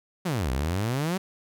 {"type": "exponential two-way sweep", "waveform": "sawtooth", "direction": "down then up", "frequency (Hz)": [196.4, 60.8, 196.4], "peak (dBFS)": -21, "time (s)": [0.25, 1.18], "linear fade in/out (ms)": 10, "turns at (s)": 0.51, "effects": []}